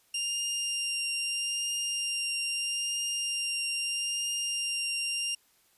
20% pulse tone with vibrato, 2794 Hz, F7, in tune, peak -24 dBFS, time 0.14-5.35 s, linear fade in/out 5 ms, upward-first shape triangle, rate 0.78 Hz, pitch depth 12 cents each way, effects white hiss -66 dBFS RMS until 5.77 s + resampled to 32000 Hz

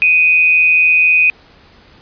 sine tone with amplitude modulation, 2493 Hz, D#7, 3 cents sharp, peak -5 dBFS, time 0.02-1.3 s, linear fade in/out 0 ms, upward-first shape sine, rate 164 Hz, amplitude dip 50%, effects pink hiss -45 dBFS RMS until 2.01 s + resampled to 11025 Hz

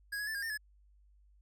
square tone with pitch steps, 1652 / 1680 / 1760 / 1624 / 1812 / 1708 Hz, G#6 / G#6 / A6 / G#6 / A#6 / G#6, -10 / +19 / 0 / -39 / -50 / +48 cents, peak -36 dBFS, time 0.12-0.576 s, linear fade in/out 10 ms, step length 76 ms, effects added 50 Hz sine -61 dBFS peak until 1.41 s

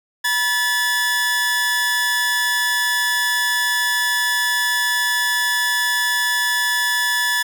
sawtooth tone pair together, 969 / 1726.6 Hz, B5 / A6, -33 / -33 cents, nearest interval minor seventh, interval 1000 cents, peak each -22 / -14 dBFS, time 0.24-7.43 s, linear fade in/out 10 ms, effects none

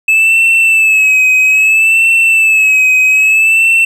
triangle tone with vibrato, 2605 Hz, E7, 21 cents flat, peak -4 dBFS, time 0.08-3.85 s, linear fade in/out 5 ms, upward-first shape sine, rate 0.61 Hz, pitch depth 55 cents each way, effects none

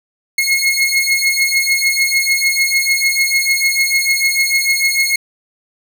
sawtooth beating tone pair, 2161 / 2167.7 Hz, C#7 / C#7, -45 / -39 cents, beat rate 6.7 Hz, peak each -12 dBFS, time 0.38-5.16 s, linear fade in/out 5 ms, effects none

